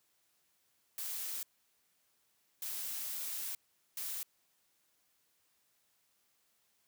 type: noise bursts at uneven times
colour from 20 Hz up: blue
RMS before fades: -40 dBFS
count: 3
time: 0.98-1.43 / 2.62-3.55 / 3.97-4.23 s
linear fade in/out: 2 ms
effects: white hiss -75 dBFS RMS until 6.87 s + high-pass 60 Hz 12 dB/octave